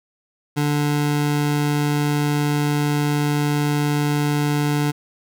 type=tone; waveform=25% pulse; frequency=146.9 Hz; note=D3; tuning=1 cent sharp; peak=-14 dBFS; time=0.56-4.92 s; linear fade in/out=20 ms; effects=none